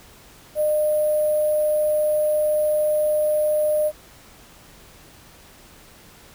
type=tone with sample-and-hold; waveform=sine; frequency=607 Hz; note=D#5; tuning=43 cents flat; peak=-17 dBFS; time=0.55-3.92 s; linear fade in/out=50 ms; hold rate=11025 Hz; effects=pink hiss -48 dBFS RMS until 6.34 s